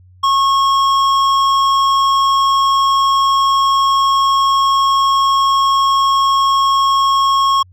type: tone with hard clipping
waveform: triangle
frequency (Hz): 1092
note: C#6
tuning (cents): -26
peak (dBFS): -12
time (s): 0.23-7.63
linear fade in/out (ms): 10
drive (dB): 14
effects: added 91 Hz sine -42 dBFS peak until 7.72 s